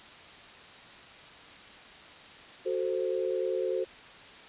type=chord; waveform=sine; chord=F# diminished; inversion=none; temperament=equal; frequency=370 / 440 / 523.3 Hz; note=F#4 / A4 / C5; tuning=0 / 0 / 0 cents; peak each=-31 / -33 / -32 dBFS; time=2.65-3.85 s; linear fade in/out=20 ms; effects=white hiss -49 dBFS RMS until 4.48 s + resampled to 8000 Hz